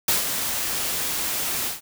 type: noise with ADSR envelope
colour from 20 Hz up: white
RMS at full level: -19 dBFS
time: 0.08-1.81 s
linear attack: 4 ms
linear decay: 150 ms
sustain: -7 dB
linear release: 150 ms
effects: none